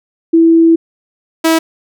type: tone pair in turn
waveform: sine / sawtooth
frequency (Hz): 329.6 / 324.5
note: E4 / E4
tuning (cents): 0 / -27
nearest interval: unison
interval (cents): 27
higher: first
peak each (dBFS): -4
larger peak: neither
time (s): 0.33-0.76 / 1.44-1.59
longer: first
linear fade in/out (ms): 10
effects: none